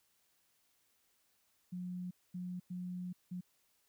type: tone bursts at uneven times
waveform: sine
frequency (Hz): 180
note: F#3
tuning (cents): -47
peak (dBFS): -39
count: 4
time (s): 1.72-2.11 / 2.34-2.6 / 2.7-3.13 / 3.31-3.41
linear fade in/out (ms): 10
effects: white hiss -75 dBFS RMS until 3.88 s

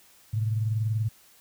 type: tone pair together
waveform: sine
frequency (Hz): 108.3 / 128.71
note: A2 / C3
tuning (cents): -27 / -28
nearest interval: minor third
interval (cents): 299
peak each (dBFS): -24 / -34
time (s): 0.33-1.09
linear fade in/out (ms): 10
effects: white hiss -57 dBFS RMS until 1.4 s

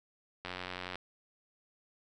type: click train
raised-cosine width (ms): 0.3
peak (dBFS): -23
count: 47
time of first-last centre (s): 0.45-0.956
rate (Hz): 90.9
effects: none

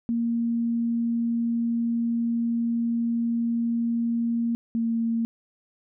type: tone pair in turn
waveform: sine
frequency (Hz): 233.1 / 229.4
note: A#3 / A#3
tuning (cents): 0 / -28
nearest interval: unison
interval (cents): 28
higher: first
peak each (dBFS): -22 / -22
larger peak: neither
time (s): 0.09-4.55 / 4.75-5.25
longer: first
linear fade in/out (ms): 0
effects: none

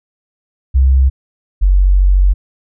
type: tone pair in turn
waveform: sine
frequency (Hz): 66 / 46.9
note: C2 / F#1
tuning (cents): +16 / +24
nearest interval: tritone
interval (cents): 592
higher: first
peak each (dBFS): -6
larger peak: neither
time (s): 0.74-1.1 / 1.61-2.34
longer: second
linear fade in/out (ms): 20
effects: none

